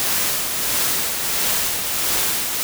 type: noise with tremolo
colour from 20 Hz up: white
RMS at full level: -19 dBFS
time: 0-2.63 s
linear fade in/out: 0 ms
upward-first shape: triangle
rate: 1.5 Hz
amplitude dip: 45%
effects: none